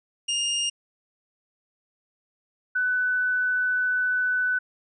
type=tone pair in turn; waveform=sawtooth / sine; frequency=2827 / 1497.6 Hz; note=F7 / F#6; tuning=+20 / +20 cents; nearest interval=major seventh; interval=1100 cents; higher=first; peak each=-20 / -21 dBFS; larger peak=first; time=0.28-0.7 / 2.75-4.59 s; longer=second; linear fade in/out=10 ms; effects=resampled to 22050 Hz